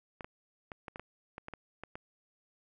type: clicks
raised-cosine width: 0.5 ms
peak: -27 dBFS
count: 11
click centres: 0.208 / 0.245 / 0.718 / 0.882 / 0.959 / 0.996 / 1.381 / 1.484 / 1.537 / 1.836 / 1.955 s
effects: none